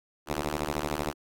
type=ring-modulated tone; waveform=5% pulse; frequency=75 Hz; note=D2; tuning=37 cents sharp; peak=-15 dBFS; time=0.26-1.14 s; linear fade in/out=50 ms; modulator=331 Hz; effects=AAC 64 kbps